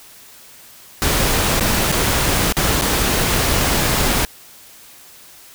pink noise with dropouts, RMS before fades -17 dBFS, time 1.02-4.25 s, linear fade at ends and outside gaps 0 ms, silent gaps 1.597-1.608 / 1.918-1.924 / 2.524-2.568 / 2.812-2.821 s, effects white hiss -43 dBFS RMS until 5.54 s

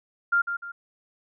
sine tone with echo, 1396.9 Hz, F6, in tune, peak -18 dBFS, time 0.32-0.42 s, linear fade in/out 10 ms, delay 150 ms, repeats 2, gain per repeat -8 dB, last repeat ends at 0.72 s, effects none

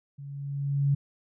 sine tone with level ramp, 140.6 Hz, C#3, 25 cents sharp, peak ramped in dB -39 to -19 dBFS, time 0.18-0.95 s, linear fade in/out 10 ms, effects none

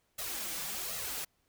white noise with flanger, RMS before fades -38 dBFS, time 0.18-1.25 s, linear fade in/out 10 ms, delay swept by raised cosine 1.5 to 6.1 ms, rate 1.3 Hz, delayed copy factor +1, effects pink hiss -75 dBFS RMS until 1.48 s

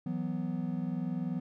triangle chord, E suspended second, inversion none, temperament just, 164.81 / 185.42 / 247.2 Hz, E3 / F#3 / B3, 0 / +4 / +2 cents, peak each -34 dBFS, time 0.06-1.4 s, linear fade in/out 5 ms, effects none

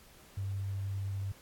sine tone, 98 Hz, G2, in tune, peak -33 dBFS, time 0.37-1.32 s, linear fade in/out 5 ms, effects pink hiss -58 dBFS RMS until 1.41 s + AAC 64 kbps

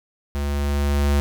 square tone with level ramp, 71.4 Hz, D2, 48 cents flat, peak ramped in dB -23 to -16 dBFS, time 0.35-1.2 s, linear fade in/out 0 ms, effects none

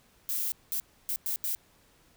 violet noise bursts at uneven times, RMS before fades -31 dBFS, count 5, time 0.29-0.52 / 0.72-0.8 / 1.09-1.16 / 1.26-1.36 / 1.44-1.55 s, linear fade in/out 0 ms, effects pink hiss -63 dBFS RMS until 2.16 s

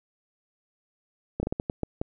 slowing click train, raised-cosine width 2 ms, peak -14 dBFS, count 8, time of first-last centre 1.4-2.015 s, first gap 30 ms, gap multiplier 1.35, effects none

